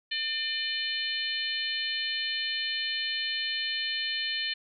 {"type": "harmonic tone", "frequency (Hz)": 600, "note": "D5", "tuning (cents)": 37, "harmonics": [3, 4, 5, 6, 7], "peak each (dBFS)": [-35, -37, -33, -38, -34], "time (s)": [0.11, 4.54], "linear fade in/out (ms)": 10, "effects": []}